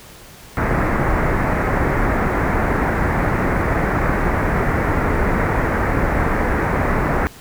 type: low-pass noise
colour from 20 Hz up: pink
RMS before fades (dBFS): -18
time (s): 0.57-7.27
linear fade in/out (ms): 0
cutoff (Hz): 2100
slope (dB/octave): 48
effects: pink hiss -41 dBFS RMS until 7.4 s